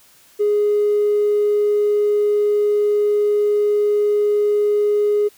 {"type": "tone with tanh clipping", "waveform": "triangle", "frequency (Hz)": 415.3, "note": "G#4", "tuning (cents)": 0, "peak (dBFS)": -13, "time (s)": [0.39, 5.29], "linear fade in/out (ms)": 20, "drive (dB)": 1, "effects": ["white hiss -51 dBFS RMS until 5.37 s"]}